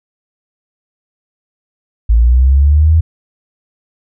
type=linear sweep; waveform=sine; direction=up; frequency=54.2 to 82.41 Hz; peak=-5 dBFS; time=2.09-3.01 s; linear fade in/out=10 ms; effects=none